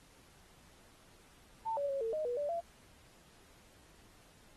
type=tone with pitch steps; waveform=sine; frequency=895 / 568 / 549 / 451.1 / 619 / 485.4 / 582 / 679 Hz; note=A5 / C#5 / C#5 / A4 / D#5 / B4 / D5 / F5; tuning=+29 / +42 / -17 / +43 / -9 / -30 / -16 / -49 cents; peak=-33 dBFS; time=1.65-2.61 s; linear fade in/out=20 ms; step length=120 ms; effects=pink hiss -63 dBFS RMS until 4.56 s + AAC 32 kbps